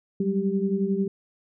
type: tone cluster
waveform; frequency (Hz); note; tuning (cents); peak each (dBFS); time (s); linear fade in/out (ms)
sine; 189.4 / 200.5 / 392.1; F#3 / G3 / G4; +41 / +39 / 0; -26 / -26 / -27; 0.2-1.08; 5
effects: none